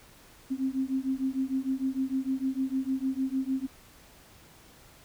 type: beating tone pair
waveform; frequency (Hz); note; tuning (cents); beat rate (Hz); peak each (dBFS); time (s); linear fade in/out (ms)
sine; 261.6 / 268.2; C4 / C4; 0 / +43; 6.6; -30; 0.5-3.67; 20
effects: pink hiss -55 dBFS RMS until 5.04 s